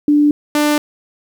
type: tone pair in turn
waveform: sine / sawtooth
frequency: 294.3 / 297 Hz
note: D4 / D4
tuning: +4 / +20 cents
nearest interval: unison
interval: 16 cents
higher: second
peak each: -8 dBFS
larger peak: neither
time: 0.08-0.31 / 0.55-0.78 s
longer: neither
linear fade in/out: 2 ms
effects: 8-bit